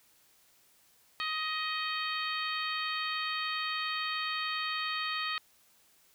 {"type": "harmonic tone", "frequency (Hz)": 627, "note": "D#5", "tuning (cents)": 13, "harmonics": [2, 3, 4, 5, 6, 7], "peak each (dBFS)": [-36, -38, -39, -40, -41, -41], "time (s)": [1.2, 5.38], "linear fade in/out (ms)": 0, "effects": ["white hiss -65 dBFS RMS until 6.14 s"]}